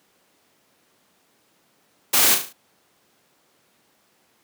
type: noise with echo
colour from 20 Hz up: white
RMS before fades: -17 dBFS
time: 2.13-2.35 s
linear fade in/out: 10 ms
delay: 36 ms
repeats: 5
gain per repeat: -6 dB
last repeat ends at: 2.53 s
effects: pink hiss -62 dBFS RMS until 4.43 s + high-pass 200 Hz 12 dB/octave